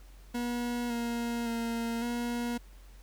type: tone with pitch steps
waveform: 40% pulse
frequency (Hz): 240.8 / 235.4 / 231.6 / 238.9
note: B3 / A#3 / A#3 / A#3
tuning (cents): -44 / +17 / -11 / +43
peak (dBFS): -30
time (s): 0.34-2.58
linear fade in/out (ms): 10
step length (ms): 560
effects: added 46 Hz sine -49 dBFS peak until 3.02 s + pink hiss -61 dBFS RMS until 3.02 s